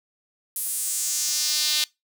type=tone with high-pass filter sweep; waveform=sawtooth; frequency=301.6 Hz; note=D4; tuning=46 cents sharp; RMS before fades=-25 dBFS; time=0.56-1.84 s; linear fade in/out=2 ms; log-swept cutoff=11000 to 3700 Hz; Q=2.2; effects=noise-tail reverb RT60 0.2 s tail -23 dB re dry